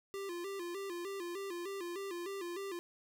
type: tone with vibrato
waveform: square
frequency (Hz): 370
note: F#4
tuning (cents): 0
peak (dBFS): -40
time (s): 0.14-2.79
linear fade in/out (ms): 0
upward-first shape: square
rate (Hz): 3.3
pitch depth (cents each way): 110
effects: none